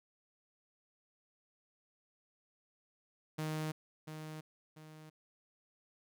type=tone with echo; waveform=sawtooth; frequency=155.56 Hz; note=D#3; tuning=in tune; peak=-32 dBFS; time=3.38-3.72 s; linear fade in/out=10 ms; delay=690 ms; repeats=2; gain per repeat=-8 dB; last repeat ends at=5.1 s; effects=none